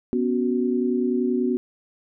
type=chord; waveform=sine; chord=B suspended second; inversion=none; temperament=equal; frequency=246.9 / 277.2 / 370 Hz; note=B3 / C#4 / F#4; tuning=0 / 0 / 0 cents; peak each=-22 / -28 / -24 dBFS; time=0.13-1.57 s; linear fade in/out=0 ms; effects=none